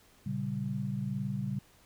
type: chord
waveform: sine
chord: G diminished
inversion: first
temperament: equal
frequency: 116.54 / 138.59 / 196 Hz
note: Bb2 / Db3 / G3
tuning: 0 / 0 / 0 cents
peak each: -38 / -35 / -35 dBFS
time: 0.26-1.59 s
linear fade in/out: 5 ms
effects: pink hiss -62 dBFS RMS until 1.85 s